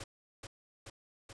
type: noise with echo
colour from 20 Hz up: pink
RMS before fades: -44 dBFS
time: 0-0.04 s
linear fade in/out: 5 ms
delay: 430 ms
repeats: 3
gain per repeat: -2 dB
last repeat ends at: 1.33 s
effects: resampled to 22050 Hz